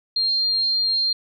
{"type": "tone", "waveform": "sine", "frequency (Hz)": 4199, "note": "C8", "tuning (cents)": 5, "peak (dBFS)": -18, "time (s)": [0.16, 1.13], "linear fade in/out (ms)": 5, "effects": []}